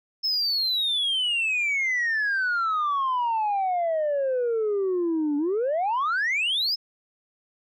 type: exponential two-way sweep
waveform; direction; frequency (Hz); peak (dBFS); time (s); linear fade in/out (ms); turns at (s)
sine; down then up; 5274 to 285.2 to 5274; -20; 0.23-6.76; 20; 5.37
effects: tanh soft clip ceiling -20 dBFS